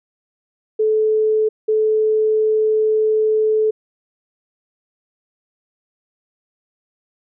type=tone bursts at uneven times; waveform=sine; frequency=433.6 Hz; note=A4; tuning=25 cents flat; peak=-13 dBFS; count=2; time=0.79-1.49 / 1.68-3.71 s; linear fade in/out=10 ms; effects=none